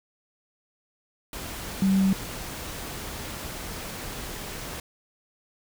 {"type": "tone in noise", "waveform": "sine", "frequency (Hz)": 192.5, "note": "G3", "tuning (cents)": -31, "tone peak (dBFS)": -18, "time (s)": [1.82, 2.13], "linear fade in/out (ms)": 2, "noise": "pink", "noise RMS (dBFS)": -36, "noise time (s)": [1.33, 4.8], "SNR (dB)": 15, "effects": []}